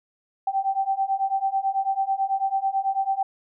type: beating tone pair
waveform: sine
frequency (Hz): 773 / 782.1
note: G5 / G5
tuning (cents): -24 / -4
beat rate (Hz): 9.1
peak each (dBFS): -25 / -24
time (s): 0.47-3.23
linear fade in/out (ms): 5
effects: none